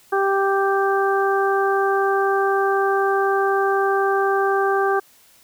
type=harmonic tone; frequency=392 Hz; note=G4; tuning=in tune; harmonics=1 / 2 / 3 / 4; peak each=-19 / -22 / -24 / -25 dBFS; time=0.12-5 s; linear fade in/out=10 ms; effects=white hiss -53 dBFS RMS until 5.43 s